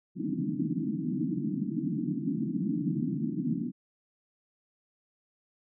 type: band-pass noise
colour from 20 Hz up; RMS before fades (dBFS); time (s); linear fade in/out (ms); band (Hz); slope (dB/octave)
white; -31; 0.15-3.72; 50; 140 to 320; 96
effects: none